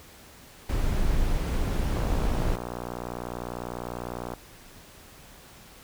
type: noise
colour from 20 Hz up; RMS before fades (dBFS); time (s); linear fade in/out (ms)
brown; -25; 0.69-2.56; 5
type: click train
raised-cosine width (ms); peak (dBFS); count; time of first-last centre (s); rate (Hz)
1; -19; 143; 1.97-4.337; 60
effects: pink hiss -50 dBFS RMS until 5.83 s